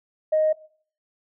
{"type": "tone", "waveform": "sine", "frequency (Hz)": 622.3, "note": "D#5", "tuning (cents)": 0, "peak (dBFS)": -16, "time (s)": [0.32, 0.53], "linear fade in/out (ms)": 10, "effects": ["noise-tail reverb RT60 0.5 s tail -20 dB re dry", "tanh soft clip ceiling -12 dBFS"]}